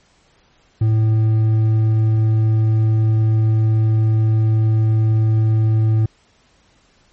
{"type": "tone with hard clipping", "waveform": "triangle", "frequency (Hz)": 110, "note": "A2", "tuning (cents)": 0, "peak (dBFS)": -13, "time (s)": [0.81, 6.06], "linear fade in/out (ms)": 5, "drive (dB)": 7, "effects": ["pink hiss -56 dBFS RMS until 7.12 s", "MP3 32 kbps"]}